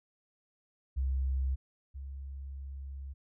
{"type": "tone pair in turn", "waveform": "sine", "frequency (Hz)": [66.2, 68.22], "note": ["C2", "C#2"], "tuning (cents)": [21, -27], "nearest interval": "minor second", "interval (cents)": 52, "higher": "second", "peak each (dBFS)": [-28, -39], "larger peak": "first", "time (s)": [[0.96, 1.56], [1.94, 3.14]], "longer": "second", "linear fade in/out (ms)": 20, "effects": []}